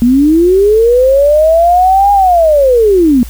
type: linear two-way sweep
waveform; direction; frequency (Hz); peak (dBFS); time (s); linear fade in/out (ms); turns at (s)
sine; up then down; 231.6 to 817 to 231.6; -4; 0.02-3.23; 0; 2.12
effects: added 57 Hz sine -23 dBFS peak until 3.29 s + white hiss -35 dBFS RMS until 3.29 s